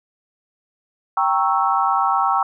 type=chord; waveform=sine; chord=G diminished seventh; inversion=none; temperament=equal with one note detuned; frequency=784 / 932.3 / 1103.6 / 1318.5 Hz; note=G5 / Bb5 / Db6 / Fb6; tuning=0 / 0 / -8 / 0 cents; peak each=-20 / -22 / -21 / -21 dBFS; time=1.17-2.43 s; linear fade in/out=2 ms; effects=none